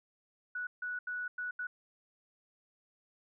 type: tone bursts at uneven times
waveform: sine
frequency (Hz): 1473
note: F#6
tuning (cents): -8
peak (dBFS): -35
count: 5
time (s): 0.55-0.67 / 0.82-0.99 / 1.07-1.28 / 1.38-1.51 / 1.59-1.67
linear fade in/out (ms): 5
effects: none